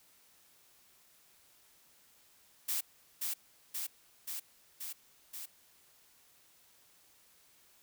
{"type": "noise with echo", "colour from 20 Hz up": "blue", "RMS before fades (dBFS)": -34, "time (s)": [2.68, 2.81], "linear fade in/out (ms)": 10, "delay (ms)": 530, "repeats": 5, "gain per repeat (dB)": -2, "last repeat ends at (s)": 5.46, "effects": ["white hiss -65 dBFS RMS until 7.82 s"]}